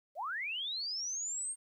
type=linear sweep; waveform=sine; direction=up; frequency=525 to 8730 Hz; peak=-35 dBFS; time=0.15-1.56 s; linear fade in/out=50 ms; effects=12-bit